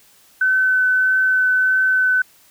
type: tone with vibrato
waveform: sine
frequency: 1517 Hz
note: F#6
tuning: 43 cents sharp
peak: -13 dBFS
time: 0.41-2.22 s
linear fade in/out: 5 ms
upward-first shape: triangle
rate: 1.6 Hz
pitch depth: 10 cents each way
effects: white hiss -52 dBFS RMS until 2.5 s